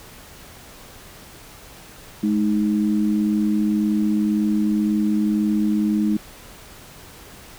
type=tone pair together; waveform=sine; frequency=211.1 / 313 Hz; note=G#3 / D#4; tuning=+29 / +10 cents; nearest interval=perfect fifth; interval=681 cents; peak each=-18 / -22 dBFS; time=2.23-6.17 s; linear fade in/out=5 ms; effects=pink hiss -43 dBFS RMS until 7.58 s